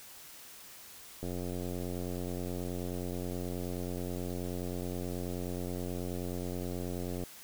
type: click train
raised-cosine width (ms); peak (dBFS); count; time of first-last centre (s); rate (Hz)
2; -25; 538; 1.23-7.237; 89.4
effects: white hiss -51 dBFS RMS until 7.43 s